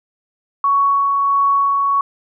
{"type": "tone with tremolo", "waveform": "sine", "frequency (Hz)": 1116, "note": "C#6", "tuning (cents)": 11, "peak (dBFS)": -11, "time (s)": [0.64, 2.01], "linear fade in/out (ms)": 2, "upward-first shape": "sine", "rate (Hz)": 1.5, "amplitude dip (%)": 25, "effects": []}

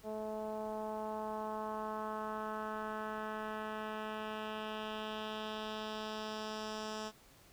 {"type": "tone with low-pass filter sweep", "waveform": "10% pulse", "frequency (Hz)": 215.9, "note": "A3", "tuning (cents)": -33, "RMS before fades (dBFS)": -41, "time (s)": [0.03, 7.12], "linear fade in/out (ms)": 50, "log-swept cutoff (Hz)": [610, 6200], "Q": 1.9, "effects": ["pink hiss -62 dBFS RMS until 7.52 s"]}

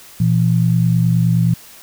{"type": "tone pair together", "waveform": "sine", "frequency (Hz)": [119.7, 169.28], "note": ["A#2", "E3"], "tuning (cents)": [46, 46], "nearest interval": "tritone", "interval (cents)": 600, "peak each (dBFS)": -14, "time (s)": [0.2, 1.54], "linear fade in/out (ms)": 5, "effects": ["white hiss -41 dBFS RMS until 1.82 s"]}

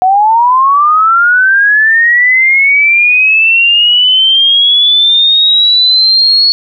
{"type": "linear sweep", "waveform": "sine", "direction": "up", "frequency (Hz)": [727, 4382], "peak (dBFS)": -4, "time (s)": [0.02, 6.52], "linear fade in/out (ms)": 0, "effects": []}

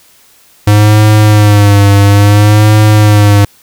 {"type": "tone with vibrato", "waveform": "square", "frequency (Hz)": 103.6, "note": "G#2", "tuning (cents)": -4, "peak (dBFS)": -3, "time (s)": [0.67, 3.45], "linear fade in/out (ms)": 5, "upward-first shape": "sine", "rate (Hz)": 0.59, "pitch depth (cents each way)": 55, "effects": ["white hiss -44 dBFS RMS until 3.62 s"]}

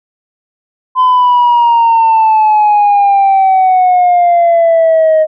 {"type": "exponential sweep", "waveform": "sine", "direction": "down", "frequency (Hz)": [1024, 622.3], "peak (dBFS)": -3, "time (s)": [0.95, 5.27], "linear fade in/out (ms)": 50, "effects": ["tanh soft clip ceiling -3 dBFS"]}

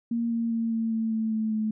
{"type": "tone with pitch steps", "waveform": "sine", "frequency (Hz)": [233.1, 230.7, 228.3, 225.9, 223.6, 221.3, 219, 216.7], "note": ["A#3", "A#3", "A#3", "A3", "A3", "A3", "A3", "A3"], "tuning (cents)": [0, -18, -36, 46, 28, 10, -8, -26], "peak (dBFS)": -24, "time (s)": [0.11, 1.71], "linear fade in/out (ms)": 5, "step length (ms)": 200, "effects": []}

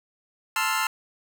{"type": "chord", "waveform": "25% pulse", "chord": "F major seventh", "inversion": "first", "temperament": "equal", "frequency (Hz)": [880, 1046.5, 1318.5, 1396.9], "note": ["A5", "C6", "E6", "F6"], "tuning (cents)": [0, 0, 0, 0], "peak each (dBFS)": -25, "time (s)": [0.56, 0.87], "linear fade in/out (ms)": 2, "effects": []}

